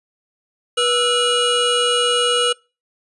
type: tone cluster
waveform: square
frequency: 485.8 / 1318 / 2898 Hz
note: B4 / E6 / F#7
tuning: -29 / -1 / -37 cents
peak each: -20 / -23 / -19 dBFS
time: 0.77-2.53 s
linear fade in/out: 10 ms
effects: noise-tail reverb RT60 0.3 s tail -25 dB re dry + resampled to 24000 Hz